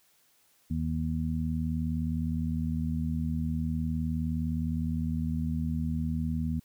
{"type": "harmonic tone", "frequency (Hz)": 79.6, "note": "D#2", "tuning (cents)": 40, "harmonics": [1, 2, 3], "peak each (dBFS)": [-32, -32, -32], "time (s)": [0.7, 6.6], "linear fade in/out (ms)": 10, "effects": ["white hiss -66 dBFS RMS until 6.64 s"]}